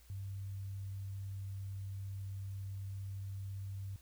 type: tone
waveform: sine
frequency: 97.8 Hz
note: G2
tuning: 4 cents flat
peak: -40 dBFS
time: 0.1-3.96 s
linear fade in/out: 0 ms
effects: added 60 Hz sine -60 dBFS peak until 4.01 s + white hiss -66 dBFS RMS until 4.01 s